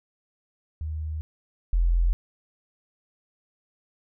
sine tone pair in turn, 77.78 / 42.78 Hz, D#2 / F1, 0 / -35 cents, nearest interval minor seventh, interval 1035 cents, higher first, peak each -28 / -18 dBFS, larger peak second, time 0.81-1.21 / 1.73-2.13 s, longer neither, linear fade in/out 0 ms, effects none

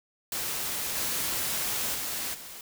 white noise with level steps, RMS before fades -32 / -30 / -33 / -43 dBFS, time 0.32-2.61 s, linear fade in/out 2 ms, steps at 0.95 / 1.93 / 2.33 s, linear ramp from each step 20 ms, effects none

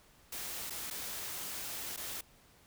white noise with dropouts, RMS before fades -41 dBFS, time 0.32-2.21 s, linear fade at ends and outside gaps 5 ms, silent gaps 0.699-0.704 / 0.902-0.908 / 1.964-1.974 s, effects pink hiss -63 dBFS RMS until 2.66 s

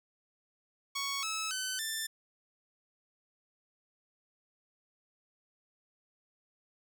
10% pulse tone with pitch steps, 1112 / 1299.7 / 1519 / 1775.4 Hz, C#6 / E6 / F#6 / A6, +5 / -25 / +45 / +15 cents, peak -25 dBFS, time 0.95-2.07 s, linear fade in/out 10 ms, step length 280 ms, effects none

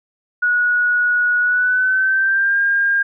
sine tone with pitch glide, 1459 to 1609.5 Hz, F#6 to G6, -25 to +45 cents, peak -13 dBFS, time 0.42-3.03 s, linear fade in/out 10 ms, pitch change +170 cents, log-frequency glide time 1.41-2.59 s, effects none

